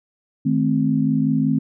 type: chord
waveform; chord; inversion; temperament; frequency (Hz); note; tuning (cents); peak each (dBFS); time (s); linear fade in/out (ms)
sine; A diminished; second; equal with one note detuned; 155.56 / 216.5 / 261.6; Eb3 / A3 / C4; 0 / -28 / 0; -21 / -21 / -19; 0.45-1.59; 10
effects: none